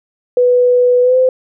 sine tone with pitch glide, 493.9 to 514 Hz, B4 to C5, 0 to -31 cents, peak -7 dBFS, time 0.37-1.29 s, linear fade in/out 2 ms, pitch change +69 cents, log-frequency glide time 1.02-1.17 s, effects none

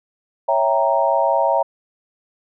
sine chord, C# diminished seventh, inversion none, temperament equal, 554.4 / 659.3 / 784 / 932.3 Hz, C#5 / E5 / G5 / Bb5, 0 / 0 / 0 / 0 cents, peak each -20 / -19 / -22 / -19 dBFS, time 0.48-1.63 s, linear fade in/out 10 ms, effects none

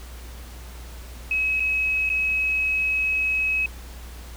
sine tone with dropouts, 2558 Hz, D#7, 47 cents sharp, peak -20 dBFS, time 1.31-3.66 s, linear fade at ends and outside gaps 2 ms, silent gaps 1.598-1.603 / 2.092-2.1 s, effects added 60 Hz sine -37 dBFS peak until 4.36 s + pink hiss -45 dBFS RMS until 4.36 s

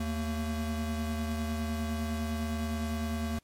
square tone pair together, 78.66 / 226.1 Hz, D#2 / A3, +19 / +47 cents, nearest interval octave + tritone, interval 1828 cents, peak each -34 / -34 dBFS, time 0-3.39 s, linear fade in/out 5 ms, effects pink hiss -71 dBFS RMS until 3.43 s + MP3 64 kbps

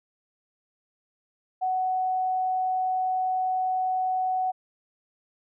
sine tone, 745 Hz, F#5, 12 cents sharp, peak -23 dBFS, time 1.61-4.52 s, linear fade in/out 20 ms, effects none

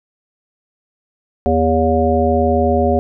harmonic tone with a mistuned harmonic, 80.8 Hz, E2, 34 cents flat, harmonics 1 / 3 / 5 / 7 / 9, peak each -18 / -18 / -18 / -18 / -18 dBFS, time 1.46-2.99 s, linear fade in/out 0 ms, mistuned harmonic 9, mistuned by -33 cents, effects none

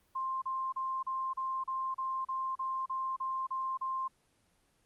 sine tone bursts, 1053 Hz, C6, 11 cents sharp, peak -32 dBFS, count 13, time 0.15-4.08 s, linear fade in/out 10 ms, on 270 ms, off 35 ms, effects pink hiss -71 dBFS RMS until 4.85 s + Opus 24 kbps

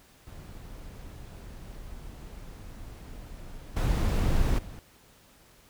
brown noise with level steps, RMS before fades -43 / -25 / -41 dBFS, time 0.27-4.79 s, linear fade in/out 0 ms, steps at 3.76 / 4.58 s, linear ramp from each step 10 ms, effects pink hiss -58 dBFS RMS until 5.69 s

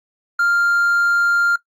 triangle tone with hard clipping, 1396.9 Hz, F6, in tune, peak -14 dBFS, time 0.39-1.56 s, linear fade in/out 5 ms, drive 5 dB, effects noise-tail reverb RT60 0.1 s tail -18 dB re dry + Opus 48 kbps

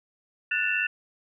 sine tone cluster, 1475 / 1765 / 2641 / 2738 Hz, F#6 / A6 / E7 / F7, -6 / +5 / +3 / -35 cents, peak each -29 dBFS, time 0.51-0.87 s, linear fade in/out 5 ms, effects none

